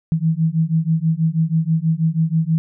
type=beating tone pair; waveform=sine; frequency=158.6 / 164.8 Hz; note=D#3 / E3; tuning=+33 / 0 cents; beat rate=6.2 Hz; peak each=-18 dBFS; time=0.12-2.58 s; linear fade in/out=0 ms; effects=none